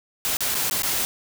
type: noise with dropouts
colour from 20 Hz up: white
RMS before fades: -24 dBFS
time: 0.25-1.05 s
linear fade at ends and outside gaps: 0 ms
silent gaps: 0.369-0.406 / 0.545-0.551 / 0.698-0.711 / 0.821-0.833 s
effects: none